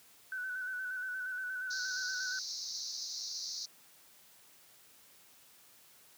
sine tone with vibrato, 1504 Hz, F#6, 28 cents sharp, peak -36 dBFS, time 0.32-2.39 s, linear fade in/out 2 ms, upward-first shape square, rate 8.5 Hz, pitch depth 30 cents each way
pink band-pass noise, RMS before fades -41 dBFS, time 1.7-3.66 s, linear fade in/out 10 ms, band 4100 to 6300 Hz, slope 96 dB/octave
effects white hiss -61 dBFS RMS until 6.17 s + high-pass 80 Hz 12 dB/octave

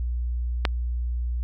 click, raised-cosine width 0.3 ms, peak -5 dBFS, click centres 0.652 s, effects added 60 Hz sine -24 dBFS peak until 1.43 s

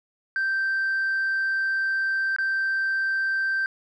sine tone with dropouts, 1564 Hz, G6, 4 cents flat, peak -20 dBFS, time 0.36-3.66 s, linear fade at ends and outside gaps 1 ms, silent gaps 2.363-2.385 s, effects tanh soft clip ceiling -20 dBFS

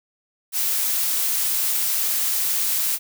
blue noise, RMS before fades -22 dBFS, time 0.52-2.99 s, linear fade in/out 50 ms, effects none

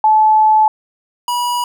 sine / square tone pair in turn, 865 / 970.9 Hz, A5 / B5, -30 / -30 cents, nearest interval major second, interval 200 cents, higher second, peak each -7 / -16 dBFS, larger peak first, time 0.04-0.68 / 1.28-1.64 s, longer first, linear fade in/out 2 ms, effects none

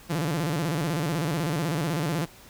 sawtooth tone with vibrato, 157.5 Hz, D#3, 21 cents sharp, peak -21 dBFS, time 0.09-2.26 s, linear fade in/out 20 ms, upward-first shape square, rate 16 Hz, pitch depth 150 cents each way, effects pink hiss -50 dBFS RMS until 2.49 s

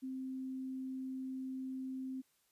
sine tone, 261.6 Hz, C4, in tune, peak -39 dBFS, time 0.02-2.22 s, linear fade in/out 20 ms, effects white hiss -75 dBFS RMS until 2.51 s + resampled to 32000 Hz

